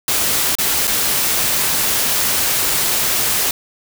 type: noise with dropouts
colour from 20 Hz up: white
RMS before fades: -17 dBFS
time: 0.08-3.51 s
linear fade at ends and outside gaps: 2 ms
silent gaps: 0.553-0.585 / 0.872-0.876 s
effects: none